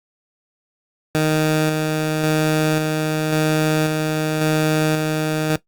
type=tone with tremolo; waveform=15% pulse; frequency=155.3 Hz; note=D#3; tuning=3 cents flat; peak=-9 dBFS; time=1.15-5.56 s; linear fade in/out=0 ms; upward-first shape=square; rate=0.92 Hz; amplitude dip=30%; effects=noise-tail reverb RT60 0.1 s tail -17 dB re dry + Opus 48 kbps